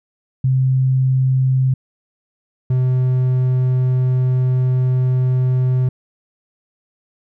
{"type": "tone pair in turn", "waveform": ["sine", "triangle"], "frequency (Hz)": [130.81, 127.82], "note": ["C3", "C3"], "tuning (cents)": [0, -40], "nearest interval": "unison", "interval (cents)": 40, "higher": "first", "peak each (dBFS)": [-12, -11], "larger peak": "second", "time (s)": [[0.44, 1.74], [2.7, 5.89]], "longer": "second", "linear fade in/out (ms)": 5, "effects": []}